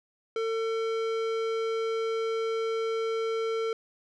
sine tone with tanh clipping, 450 Hz, A4, 39 cents sharp, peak -29 dBFS, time 0.36-3.73 s, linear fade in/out 2 ms, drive 17 dB, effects none

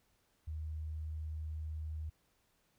sine tone, 77.9 Hz, D#2, 3 cents sharp, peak -38 dBFS, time 0.47-2.1 s, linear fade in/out 10 ms, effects pink hiss -75 dBFS RMS until 2.78 s

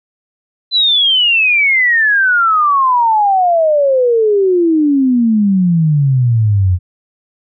sine exponential sweep, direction down, 4054 to 87.31 Hz, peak -8 dBFS, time 0.71-6.79 s, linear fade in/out 50 ms, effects none

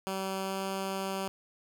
10% pulse tone with pitch glide, 191.8 to 192.91 Hz, G3 to G3, -37 to -27 cents, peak -24 dBFS, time 0.07-1.28 s, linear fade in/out 0 ms, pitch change +10 cents, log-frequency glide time 0.4-0.58 s, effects none

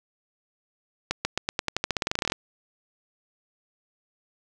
accelerating click train, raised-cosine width 0.2 ms, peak -7 dBFS, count 20, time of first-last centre 1.11-2.321 s, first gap 140 ms, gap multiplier 0.9, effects none

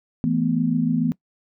sine chord, E suspended fourth, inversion none, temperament equal, 164.81 / 220 / 246.9 Hz, E3 / A3 / B3, 0 / 0 / 0 cents, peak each -23 / -24 / -21 dBFS, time 0.24-1.12 s, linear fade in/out 0 ms, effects noise-tail reverb RT60 0.1 s tail -21 dB re dry

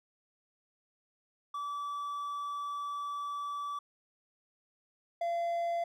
triangle tone pair in turn, 1154 / 683.6 Hz, D6 / F5, -31 / -37 cents, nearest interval major sixth, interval 906 cents, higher first, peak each -33 / -28 dBFS, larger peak second, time 1.54-3.79 / 5.21-5.84 s, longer first, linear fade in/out 5 ms, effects none

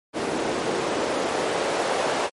white noise with band-pass filter sweep, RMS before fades -25 dBFS, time 0.13-2.3 s, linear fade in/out 50 ms, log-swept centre 370 to 600 Hz, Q 1.5, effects MP3 48 kbps

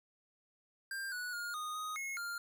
square tone with pitch steps, 1590 / 1471 / 1423 / 1235 / 1249 / 2171 / 1399 Hz, G6 / F#6 / F6 / D#6 / D#6 / C#7 / F6, +24 / -11 / +32 / -13 / +6 / -37 / +3 cents, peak -39 dBFS, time 0.91-2.38 s, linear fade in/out 2 ms, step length 210 ms, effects none

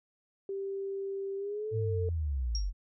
sine tone with pitch glide, 392 to 447.7 Hz, G4 to A4, 0 to +30 cents, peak -33 dBFS, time 0.49-2.09 s, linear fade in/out 2 ms, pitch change +230 cents, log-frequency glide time 1.37-1.79 s
sine linear sweep, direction down, 112.4 to 42.68 Hz, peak -29 dBFS, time 1.71-2.73 s, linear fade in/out 50 ms
sine tone with exponential decay, 5588 Hz, F8, in tune, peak -31 dBFS, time 2.55-2.7 s, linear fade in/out 1 ms, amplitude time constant 32 ms
effects none

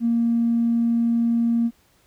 triangle tone with tanh clipping, 233.1 Hz, A#3, in tune, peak -17 dBFS, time 0-1.71 s, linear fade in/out 50 ms, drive 4 dB, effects pink hiss -60 dBFS RMS until 2.06 s

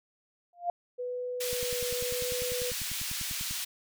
sine tone with exponential growth, 698.5 Hz, F5, in tune, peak -23 dBFS, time 0.53-0.7 s, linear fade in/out 2 ms, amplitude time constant 35 ms
sine tone with vibrato, 493.9 Hz, B4, in tune, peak -32 dBFS, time 0.98-2.72 s, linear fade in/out 20 ms, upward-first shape sine, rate 0.88 Hz, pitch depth 8 cents each way
pink high-pass noise, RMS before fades -35 dBFS, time 1.4-3.65 s, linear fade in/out 10 ms, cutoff 2700 Hz, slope 12 dB/octave
click train, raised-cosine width 5 ms, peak -30 dBFS, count 21, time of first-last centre 1.53-3.51 s, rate 10.1 Hz
effects none

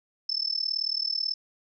sine tone with amplitude modulation, 5274 Hz, E8, in tune, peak -22 dBFS, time 0.29-1.34 s, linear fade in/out 5 ms, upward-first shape sine, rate 38.3 Hz, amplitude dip 95%, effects none

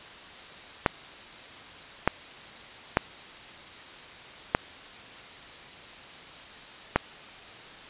clicks, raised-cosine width 0.5 ms, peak -4 dBFS, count 5, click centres 0.862 / 2.076 / 2.971 / 4.549 / 6.96 s, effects white hiss -45 dBFS RMS until 7.89 s + resampled to 8000 Hz

